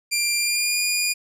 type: tone with pitch glide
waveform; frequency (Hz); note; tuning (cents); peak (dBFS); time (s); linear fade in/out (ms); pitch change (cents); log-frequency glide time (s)
15% pulse; 2382 to 2432; D7 to D#7; +24 to -40; -13; 0.11-1.14; 20; +36; 0.37-0.8
effects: none